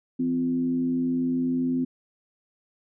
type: tone with frequency modulation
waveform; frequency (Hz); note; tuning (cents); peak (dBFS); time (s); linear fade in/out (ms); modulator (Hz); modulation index
sine; 256.4; C4; -35; -22; 0.19-1.85; 10; 87.5; 0.45
effects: none